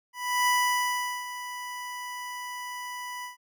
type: tone with ADSR envelope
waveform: 25% pulse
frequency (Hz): 987.8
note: B5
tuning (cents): 0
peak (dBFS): -17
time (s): 0.13-3.37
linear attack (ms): 340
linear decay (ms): 770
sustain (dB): -14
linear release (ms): 130
effects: none